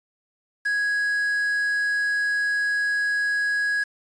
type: tone with quantisation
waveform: triangle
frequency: 1661.2 Hz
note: G#6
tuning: in tune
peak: -19 dBFS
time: 0.65-3.84 s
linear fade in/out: 10 ms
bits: 7
effects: resampled to 22050 Hz